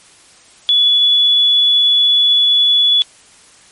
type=tone; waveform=sine; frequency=3418 Hz; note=G#7; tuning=49 cents sharp; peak=-8 dBFS; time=0.69-3.02 s; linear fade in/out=0 ms; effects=white hiss -45 dBFS RMS until 3.71 s + MP3 48 kbps